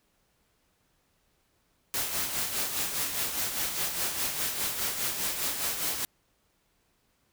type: noise with tremolo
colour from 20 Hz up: white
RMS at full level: -29 dBFS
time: 1.94-6.05 s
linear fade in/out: 0 ms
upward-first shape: sine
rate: 4.9 Hz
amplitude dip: 50%
effects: pink hiss -71 dBFS RMS until 7.32 s